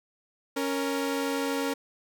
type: tone pair together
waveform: sawtooth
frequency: 277.2 / 466.2 Hz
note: C#4 / A#4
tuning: 0 / 0 cents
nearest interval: major sixth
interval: 900 cents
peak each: -25 / -27 dBFS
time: 0.56-1.74 s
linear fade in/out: 10 ms
effects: none